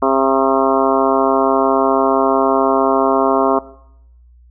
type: harmonic tone with a mistuned harmonic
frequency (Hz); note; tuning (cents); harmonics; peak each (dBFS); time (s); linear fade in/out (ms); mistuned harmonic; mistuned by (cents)
134.3; C3; +46; 2 / 3 / 4 / 5 / 6 / 7 / 8 / 9 / 10; -19 / -18 / -22 / -18 / -25 / -21 / -19 / -24 / -28; 0.02-3.59; 5; 9; +22
effects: noise-tail reverb RT60 0.8 s tail -20 dB re dry + added 60 Hz sine -43 dBFS peak until 4.5 s